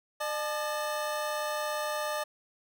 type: tone pair together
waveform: 25% pulse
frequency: 603 / 865.9 Hz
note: D5 / A5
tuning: +46 / -28 cents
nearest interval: tritone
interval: 626 cents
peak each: -28 / -33 dBFS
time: 0.2-2.24 s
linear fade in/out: 10 ms
effects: none